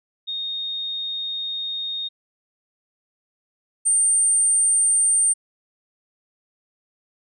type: tone pair in turn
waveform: sine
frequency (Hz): 3700 / 8822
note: A#7 / C#9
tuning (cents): -14 / -9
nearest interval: octave + minor third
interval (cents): 1505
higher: second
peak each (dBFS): -25 / -15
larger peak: second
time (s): 0.27-2.09 / 3.85-5.34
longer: first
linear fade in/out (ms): 20
effects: none